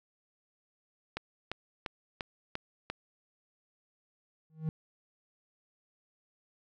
click train, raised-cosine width 0.3 ms, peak -19 dBFS, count 6, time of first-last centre 1.17-2.9 s, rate 2.89 Hz
triangle tone with exponential growth, 157.9 Hz, D#3, 26 cents sharp, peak -24 dBFS, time 4.5-4.69 s, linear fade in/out 0 ms, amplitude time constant 40 ms
effects none

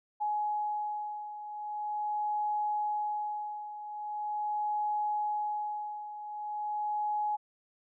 sine beating tone pair, 840 / 840.42 Hz, G#5 / G#5, +19 / +20 cents, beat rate 0.42 Hz, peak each -32 / -37 dBFS, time 0.2-7.37 s, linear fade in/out 20 ms, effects none

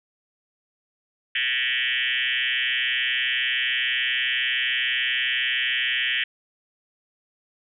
sine tone with frequency modulation, 2467 Hz, D#7, 15 cents flat, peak -21 dBFS, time 1.35-6.24 s, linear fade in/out 5 ms, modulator 127 Hz, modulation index 6.1, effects none

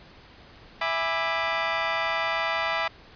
20% pulse chord, E dominant seventh, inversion none, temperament just, 659.3 / 824.1 / 988.9 / 1186.7 Hz, E5 / G#5 / B5 / D6, 0 / -14 / +2 / +18 cents, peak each -24 / -27 / -26 / -26 dBFS, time 0.81-2.88 s, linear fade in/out 5 ms, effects pink hiss -50 dBFS RMS until 3.15 s + resampled to 11025 Hz

